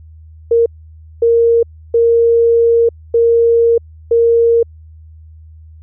sine tone bursts at uneven times, 464.8 Hz, A#4, 5 cents flat, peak -7 dBFS, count 5, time 0.51-0.66 / 1.22-1.63 / 1.94-2.89 / 3.14-3.78 / 4.11-4.63 s, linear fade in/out 5 ms, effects added 79 Hz sine -35 dBFS peak until 5.82 s

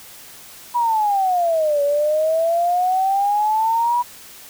sine exponential two-way sweep, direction down then up, 979 to 567 to 979 Hz, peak -15 dBFS, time 0.74-4.03 s, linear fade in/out 20 ms, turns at 1.82 s, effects white hiss -41 dBFS RMS until 4.49 s

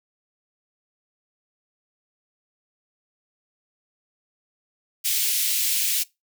white high-pass noise, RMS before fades -23 dBFS, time 5.04-6.04 s, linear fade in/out 20 ms, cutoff 2400 Hz, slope 24 dB/octave, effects noise-tail reverb RT60 0.2 s tail -22 dB re dry

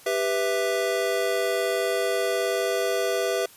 square chord, E minor, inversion first, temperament just, 395.6 / 494.4 / 659.3 Hz, G4 / B4 / E5, +16 / +2 / 0 cents, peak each -28 dBFS, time 0.06-3.46 s, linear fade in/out 5 ms, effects white hiss -50 dBFS RMS until 3.56 s + resampled to 32000 Hz

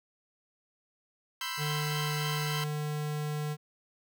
15% pulse chord, C major seventh, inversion third, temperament equal with one note detuned, 987.8 / 1046.5 / 1326.1 / 1568 Hz, B5 / C6 / E6 / G6, 0 / 0 / +10 / 0 cents, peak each -33 dBFS, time 1.41-2.64 s, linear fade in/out 2 ms
square tone, 150 Hz, D3, 37 cents sharp, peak -32 dBFS, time 1.57-3.57 s, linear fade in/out 50 ms
effects none

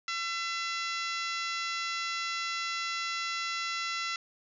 harmonic tone, 675 Hz, E5, 41 cents sharp, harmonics 2 / 3 / 4 / 5 / 6 / 7 / 8 / 9 / 10, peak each -36 / -37 / -39 / -43 / -41 / -45 / -43 / -48 / -49 dBFS, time 0.08-4.16 s, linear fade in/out 2 ms, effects none

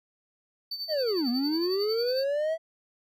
triangle tone with tremolo, 4549 Hz, C#8, 44 cents sharp, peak -29 dBFS, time 0.71-2.24 s, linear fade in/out 5 ms, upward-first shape sine, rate 11 Hz, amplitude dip 65%
triangle linear two-way sweep, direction down then up, 659.3 to 233.8 to 659.3 Hz, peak -23 dBFS, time 0.88-2.58 s, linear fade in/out 50 ms, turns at 1.29 s
effects none

